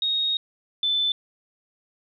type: tone pair in turn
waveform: sine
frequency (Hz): 3743 / 3519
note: A#7 / A7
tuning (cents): +6 / 0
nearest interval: minor second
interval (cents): 106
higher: first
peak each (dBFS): -21 / -20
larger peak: second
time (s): 0.02-0.37 / 0.83-1.12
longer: first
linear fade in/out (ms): 2
effects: none